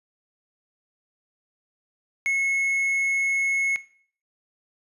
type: tone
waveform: triangle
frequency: 2183 Hz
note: C#7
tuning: 27 cents flat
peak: -19 dBFS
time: 2.26-3.76 s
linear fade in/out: 0 ms
effects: noise-tail reverb RT60 0.5 s tail -17 dB re dry + resampled to 32000 Hz